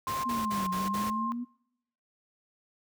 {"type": "tone with pitch glide", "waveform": "sine", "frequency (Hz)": [1053, 1059.7], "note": ["C6", "C6"], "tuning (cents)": [11, 22], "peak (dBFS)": -30, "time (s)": [0.07, 1.32], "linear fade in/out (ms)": 0, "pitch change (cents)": 11, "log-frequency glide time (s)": [0.43, 0.87]}
{"type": "noise bursts", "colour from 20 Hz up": "pink", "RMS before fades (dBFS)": -38, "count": 5, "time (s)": [0.07, 1.104], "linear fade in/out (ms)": 10, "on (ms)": 170, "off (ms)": 46}
{"type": "exponential two-way sweep", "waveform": "sine", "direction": "down then up", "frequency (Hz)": [246.9, 183.1, 246.9], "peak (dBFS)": -32, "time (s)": [0.25, 1.45], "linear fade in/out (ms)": 20, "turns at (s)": 0.71}
{"effects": ["noise-tail reverb RT60 0.8 s tail -24 dB re dry", "high-pass 80 Hz 12 dB/octave"]}